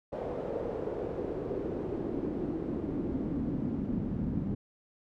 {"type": "noise with band-pass filter sweep", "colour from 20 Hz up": "brown", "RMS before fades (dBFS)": -34, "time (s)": [0.12, 4.55], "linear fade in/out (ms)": 10, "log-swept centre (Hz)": [550, 210], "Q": 2.8, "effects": []}